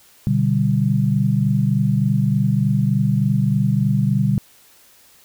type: chord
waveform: sine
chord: G major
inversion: first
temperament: equal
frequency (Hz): 123.47 / 146.83 / 196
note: B2 / D3 / G3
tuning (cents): 0 / 0 / 0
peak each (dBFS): -19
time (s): 0.27-4.38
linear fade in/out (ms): 0
effects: white hiss -51 dBFS RMS until 5.24 s